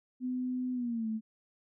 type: tone with pitch glide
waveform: sine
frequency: 252.6 to 219.9 Hz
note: B3 to A3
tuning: +39 to -1 cents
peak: -31 dBFS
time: 0.2-1.21 s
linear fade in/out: 50 ms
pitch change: -240 cents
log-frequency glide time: 0.73-1.08 s
effects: none